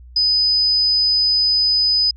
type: tone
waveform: sine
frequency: 5000 Hz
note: D#8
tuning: 8 cents sharp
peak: -13 dBFS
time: 0.16-2.11 s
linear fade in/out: 5 ms
effects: added 61 Hz sine -38 dBFS peak until 2.16 s